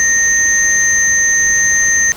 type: tone pair together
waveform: sine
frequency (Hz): 1856 / 6243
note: A#6 / G8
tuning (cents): -8 / -8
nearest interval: octave + major sixth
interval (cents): 2100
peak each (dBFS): -12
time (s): 0-2.12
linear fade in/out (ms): 0
effects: pink hiss -32 dBFS RMS until 2.16 s